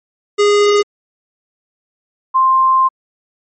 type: tone pair in turn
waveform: square / sine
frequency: 411.4 / 1050.5 Hz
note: G#4 / C6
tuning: -16 / +7 cents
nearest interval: octave + major third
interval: 1623 cents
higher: second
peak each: -9 / -8 dBFS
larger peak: second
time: 0.38-0.83 / 2.34-2.89 s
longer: second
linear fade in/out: 20 ms
effects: MP3 32 kbps